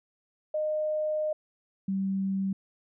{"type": "tone pair in turn", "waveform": "sine", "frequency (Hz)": [614, 193.4], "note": ["D#5", "G3"], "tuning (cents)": [-23, -23], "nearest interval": "octave + minor sixth", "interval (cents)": 2000, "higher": "first", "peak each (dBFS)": -26, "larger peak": "neither", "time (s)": [[0.54, 1.33], [1.88, 2.53]], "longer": "first", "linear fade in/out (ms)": 5, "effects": []}